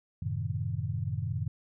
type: chord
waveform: sine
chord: F# diminished seventh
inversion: none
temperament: equal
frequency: 92.5 / 110 / 130.81 / 155.56 Hz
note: F#2 / A2 / C3 / Eb3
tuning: 0 / 0 / 0 / 0 cents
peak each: -35 / -34 / -36 / -37 dBFS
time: 0.22-1.48 s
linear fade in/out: 5 ms
effects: none